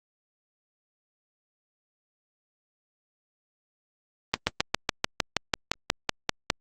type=slowing click train; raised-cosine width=0.2 ms; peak=-4 dBFS; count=14; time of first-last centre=4.34-6.501 s; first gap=130 ms; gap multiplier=1.04; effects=Opus 24 kbps